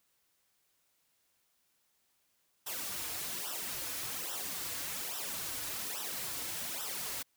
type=noise with flanger; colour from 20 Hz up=white; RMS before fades=-39 dBFS; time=2.66-7.23 s; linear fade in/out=10 ms; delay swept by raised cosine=0.44 to 5.14 ms; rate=1.2 Hz; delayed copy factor=-0.8; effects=white hiss -75 dBFS RMS until 7.36 s